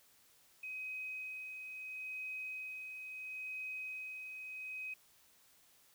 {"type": "tone with tremolo", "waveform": "sine", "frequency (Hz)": 2524, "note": "D#7", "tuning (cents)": 24, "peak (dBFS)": -40, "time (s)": [0.63, 4.94], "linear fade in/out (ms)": 5, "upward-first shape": "sine", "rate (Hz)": 0.74, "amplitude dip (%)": 40, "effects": ["white hiss -67 dBFS RMS until 5.94 s"]}